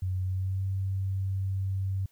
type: tone with pitch glide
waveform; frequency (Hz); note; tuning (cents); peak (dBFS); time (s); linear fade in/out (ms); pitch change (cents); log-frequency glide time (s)
sine; 92.8 to 96.13; F#2 to G2; +6 to -33; -27; 0.02-2.06; 5; +61; 0.23-0.64
effects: white hiss -67 dBFS RMS until 2.11 s